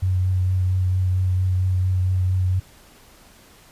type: tone with vibrato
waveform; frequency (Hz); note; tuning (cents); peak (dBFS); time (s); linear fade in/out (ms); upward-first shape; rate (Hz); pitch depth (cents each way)
sine; 92.4; F#2; -2; -17; 0.02-2.6; 10; triangle; 4.4; 19
effects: pink hiss -50 dBFS RMS until 3.71 s + resampled to 32000 Hz